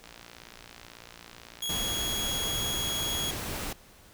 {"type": "click train", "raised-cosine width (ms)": 0.2, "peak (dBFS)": -28, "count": 97, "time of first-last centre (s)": [0.04, 1.692], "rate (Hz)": 58.1}
{"type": "tone", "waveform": "sawtooth", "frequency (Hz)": 3322, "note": "G#7", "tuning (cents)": 0, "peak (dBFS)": -27, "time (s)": [1.62, 3.31], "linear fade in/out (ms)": 5}
{"type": "noise", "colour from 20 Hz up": "pink", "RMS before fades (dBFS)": -35, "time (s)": [1.69, 3.73], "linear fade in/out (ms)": 5}
{"effects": ["pink hiss -55 dBFS RMS until 4.13 s"]}